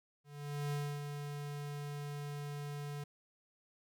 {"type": "tone with ADSR envelope", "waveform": "square", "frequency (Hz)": 145.1, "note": "D3", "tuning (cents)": -21, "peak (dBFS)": -35, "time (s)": [0.24, 3.04], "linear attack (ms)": 480, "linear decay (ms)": 280, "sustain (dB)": -6, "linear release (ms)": 6, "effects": []}